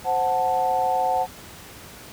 sine chord, F# diminished, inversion second, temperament equal, 523.3 / 740 / 880 Hz, C5 / F#5 / A5, 0 / 0 / 0 cents, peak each -27 / -21 / -25 dBFS, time 0.04-1.27 s, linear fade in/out 50 ms, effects pink hiss -42 dBFS RMS until 2.12 s + high-pass 60 Hz 12 dB/octave

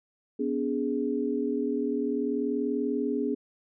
sine chord, G# diminished, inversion first, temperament equal with one note detuned, 246.9 / 287.3 / 415.3 Hz, B3 / D4 / G#4, 0 / -38 / 0 cents, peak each -30 dBFS, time 0.39-3.35 s, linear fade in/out 10 ms, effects none

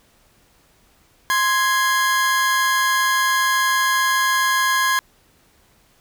40% pulse tone pair together, 1046.5 / 1661.2 Hz, C6 / G#6, 0 / 0 cents, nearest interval minor sixth, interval 800 cents, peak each -18 dBFS, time 1.3-4.99 s, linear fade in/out 0 ms, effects pink hiss -57 dBFS RMS until 6 s

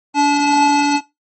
square tone pair together, 288.5 / 863.5 Hz, D4 / A5, -31 / -33 cents, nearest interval octave + perfect fifth, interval 1898 cents, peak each -15 dBFS, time 0.14-1.01 s, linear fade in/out 50 ms, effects noise-tail reverb RT60 0.2 s tail -17 dB re dry + MP3 32 kbps

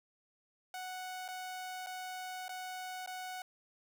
sawtooth tone with dropouts, 740 Hz, F#5, in tune, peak -37 dBFS, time 0.74-3.42 s, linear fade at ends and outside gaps 2 ms, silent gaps 1.28-1.286 / 1.863-1.869 / 2.482-2.492 / 3.062-3.074 s, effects none

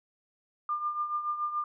sine tone with tremolo, 1200 Hz, D6, 37 cents sharp, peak -26 dBFS, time 0.69-1.64 s, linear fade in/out 2 ms, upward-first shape triangle, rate 7 Hz, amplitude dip 70%, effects none

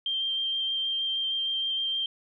sine tone with vibrato, 3165 Hz, G7, 16 cents sharp, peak -26 dBFS, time 0.06-2.06 s, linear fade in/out 2 ms, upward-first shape sine, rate 6.4 Hz, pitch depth 9 cents each way, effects none

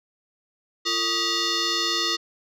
sine tone with frequency modulation, 342.1 Hz, F4, 36 cents flat, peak -20 dBFS, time 0.85-2.17 s, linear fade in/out 20 ms, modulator 794 Hz, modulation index 6.5, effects tanh soft clip ceiling -18 dBFS

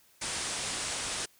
white low-pass noise, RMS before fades -35 dBFS, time 0.21-1.26 s, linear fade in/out 10 ms, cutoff 9700 Hz, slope 96 dB/octave, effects white hiss -63 dBFS RMS until 1.39 s

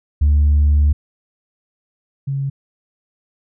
sine tone pair in turn, 73.42 / 137.68 Hz, D2 / C#3, 0 / -11 cents, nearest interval major seventh, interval 1089 cents, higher second, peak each -8 / -18 dBFS, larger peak first, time 0.21-0.93 / 2.27-2.5 s, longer first, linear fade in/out 10 ms, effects tanh soft clip ceiling -8 dBFS

